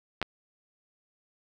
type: clicks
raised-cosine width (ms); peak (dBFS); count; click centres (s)
0.3; -14; 2; 0.216 / 0.227
effects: none